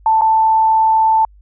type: tone with dropouts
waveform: sine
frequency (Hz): 884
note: A5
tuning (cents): +8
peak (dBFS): -9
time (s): 0.06-1.25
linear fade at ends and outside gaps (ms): 2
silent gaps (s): 0.211-0.218
effects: added 50 Hz sine -42 dBFS peak until 1.41 s